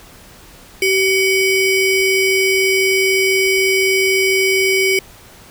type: ring-modulated tone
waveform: square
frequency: 1323 Hz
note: E6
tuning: 6 cents sharp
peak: -10 dBFS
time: 0.82-4.99 s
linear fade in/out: 2 ms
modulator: 939 Hz
effects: pink hiss -42 dBFS RMS until 5.5 s